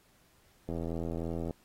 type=click train; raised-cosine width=2 ms; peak=-23 dBFS; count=69; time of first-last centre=0.69-1.508 s; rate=83.1 Hz; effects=pink hiss -66 dBFS RMS until 1.64 s + AAC 48 kbps